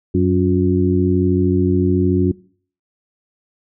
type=harmonic tone with a mistuned harmonic; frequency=93.5 Hz; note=F#2; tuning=19 cents sharp; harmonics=1 / 2 / 3 / 4; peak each=-18 / -18 / -18 / -18 dBFS; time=0.14-2.32 s; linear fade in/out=10 ms; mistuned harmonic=4; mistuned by=-69 cents; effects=noise-tail reverb RT60 0.5 s tail -23 dB re dry